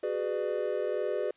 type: chord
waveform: triangle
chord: G# half-diminished seventh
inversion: third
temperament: just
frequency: 373.8 / 415.3 / 498.4 / 598 Hz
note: F#4 / G#4 / B4 / D5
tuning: +18 / 0 / +16 / +31 cents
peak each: -33 / -32 / -32 / -32 dBFS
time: 0.03-1.31 s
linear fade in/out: 5 ms
effects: white hiss -65 dBFS RMS until 1.36 s + resampled to 8000 Hz